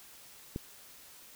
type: click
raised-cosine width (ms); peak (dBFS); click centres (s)
3; -22; 0.561
effects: white hiss -54 dBFS RMS until 1.35 s